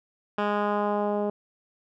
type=tone with low-pass filter sweep; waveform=10% pulse; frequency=206.7 Hz; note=G#3; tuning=8 cents flat; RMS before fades=-26 dBFS; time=0.38-1.3 s; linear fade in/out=5 ms; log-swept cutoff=2100 to 550 Hz; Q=1.2; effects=none